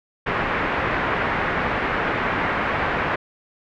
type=low-pass noise; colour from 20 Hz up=white; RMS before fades=-23 dBFS; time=0.26-3.16 s; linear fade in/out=10 ms; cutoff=2000 Hz; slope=24 dB/octave; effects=none